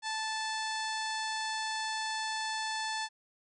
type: harmonic tone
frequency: 877 Hz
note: A5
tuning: 6 cents flat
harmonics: 1 / 2 / 3 / 4 / 5 / 6 / 7 / 8 / 9 / 10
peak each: -36 / -38 / -46 / -43 / -42 / -45 / -49 / -50 / -51 / -51 dBFS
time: 0.02-3.09 s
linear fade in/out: 50 ms
effects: none